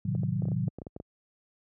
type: chord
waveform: sine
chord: A diminished seventh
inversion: none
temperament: equal with one note detuned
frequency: 110 / 130.81 / 156.37 / 185 Hz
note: A2 / C3 / Eb3 / Gb3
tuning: 0 / 0 / +9 / 0 cents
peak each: -32 dBFS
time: 0.05-0.69 s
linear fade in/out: 5 ms
type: clicks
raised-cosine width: 2 ms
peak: -26 dBFS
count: 12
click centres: 0.151 / 0.234 / 0.422 / 0.455 / 0.485 / 0.518 / 0.681 / 0.786 / 0.818 / 0.868 / 0.964 / 1.001 s
effects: high-pass 60 Hz 12 dB/octave